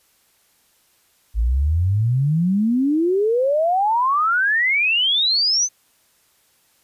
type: exponential sweep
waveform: sine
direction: up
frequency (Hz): 52.2 to 6272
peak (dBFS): -15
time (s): 1.34-5.69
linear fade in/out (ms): 50
effects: white hiss -60 dBFS RMS until 6.83 s + resampled to 32000 Hz